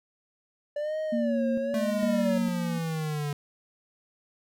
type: tone with vibrato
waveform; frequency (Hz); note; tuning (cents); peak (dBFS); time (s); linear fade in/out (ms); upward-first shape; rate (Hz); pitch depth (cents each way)
triangle; 580; D5; -22; -26; 0.76-2.38; 5; sine; 0.99; 130
type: tone with tremolo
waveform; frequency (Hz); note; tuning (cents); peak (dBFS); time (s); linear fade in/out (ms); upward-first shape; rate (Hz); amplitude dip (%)
sine; 233.1; A#3; 0; -25; 1.12-2.79; 10; square; 1.1; 55
type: exponential sweep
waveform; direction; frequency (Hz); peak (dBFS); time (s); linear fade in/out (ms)
square; down; 220 to 143.8; -29; 1.74-3.33; 2
effects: none